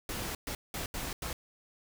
pink noise bursts at uneven times, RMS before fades -37 dBFS, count 5, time 0.09-0.35 / 0.47-0.55 / 0.74-0.86 / 0.94-1.13 / 1.22-1.33 s, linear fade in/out 2 ms, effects none

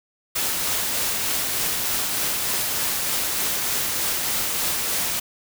white noise with tremolo, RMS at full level -23 dBFS, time 0.35-5.2 s, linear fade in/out 10 ms, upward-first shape triangle, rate 3.3 Hz, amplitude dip 25%, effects none

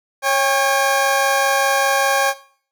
20% pulse tone pair together, 550 / 802.5 Hz, C#5 / G5, -14 / +40 cents, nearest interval perfect fifth, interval 654 cents, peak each -13 dBFS, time 0.22-2.34 s, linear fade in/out 50 ms, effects noise-tail reverb RT60 0.5 s tail -17 dB re dry

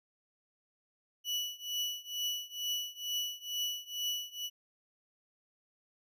35% pulse tone with tremolo, 2950 Hz, F#7, 6 cents flat, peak -29 dBFS, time 1.24-4.5 s, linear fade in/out 50 ms, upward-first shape triangle, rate 2.2 Hz, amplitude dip 95%, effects none

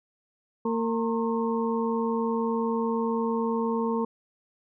harmonic tone with a mistuned harmonic, 228.6 Hz, A#3, 34 cents flat, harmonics 1 / 2 / 4 / 5, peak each -27 / -28 / -33 / -35 dBFS, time 0.65-4.05 s, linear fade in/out 5 ms, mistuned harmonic 5, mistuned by -110 cents, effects none

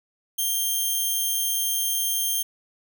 5% pulse tone, 3179 Hz, G7, 24 cents sharp, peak -14 dBFS, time 0.38-2.43 s, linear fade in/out 10 ms, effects none

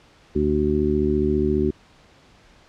harmonic tone, 74.7 Hz, D2, 30 cents sharp, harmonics 1 / 2 / 3 / 4 / 5, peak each -26 / -29 / -24 / -25 / -21 dBFS, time 0.35-1.71 s, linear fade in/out 10 ms, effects pink hiss -53 dBFS RMS until 2.68 s + low-pass 5000 Hz 12 dB/octave

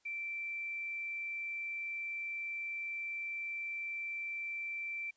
sine tone with quantisation, 2341 Hz, D7, 6 cents flat, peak -37 dBFS, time 0.05-5.11 s, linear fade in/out 10 ms, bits 11, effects white hiss -74 dBFS RMS until 5.16 s + resampled to 16000 Hz

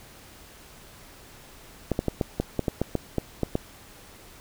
clicks, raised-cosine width 2 ms, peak -10 dBFS, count 12, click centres 1.917 / 1.991 / 2.083 / 2.212 / 2.4 / 2.593 / 2.682 / 2.816 / 2.953 / 3.183 / 3.433 / 3.554 s, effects pink hiss -49 dBFS RMS until 4.4 s

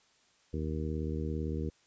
harmonic tone, 77.78 Hz, D#2, in tune, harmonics 1 / 2 / 3 / 4 / 5 / 6, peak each -35 / -38 / -40 / -41 / -42 / -43 dBFS, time 0.53-1.7 s, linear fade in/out 10 ms, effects white hiss -67 dBFS RMS until 1.86 s + resampled to 16000 Hz

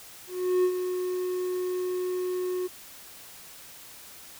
triangle tone with ADSR envelope, 364.4 Hz, F#4, 26 cents flat, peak -17 dBFS, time 0.27-2.68 s, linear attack 370 ms, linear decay 72 ms, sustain -8 dB, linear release 21 ms, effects white hiss -47 dBFS RMS until 4.39 s

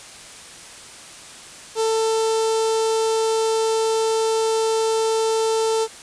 sawtooth tone with notch filter, 445.2 Hz, A4, 20 cents sharp, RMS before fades -20 dBFS, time 1.75-5.88 s, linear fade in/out 50 ms, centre 2000 Hz, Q 0.73, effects white hiss -40 dBFS RMS until 6.02 s + resampled to 22050 Hz

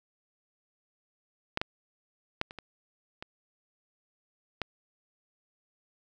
clicks, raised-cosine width 0.3 ms, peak -12 / -13 / -12 / -27 / -25 / -23 / -15 dBFS, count 7, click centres 1.574 / 1.615 / 2.414 / 2.509 / 2.587 / 3.225 / 4.617 s, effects none

